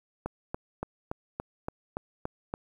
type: click train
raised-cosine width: 1 ms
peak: -18 dBFS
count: 9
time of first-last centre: 0.26-2.539 s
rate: 3.51 Hz
effects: 9-bit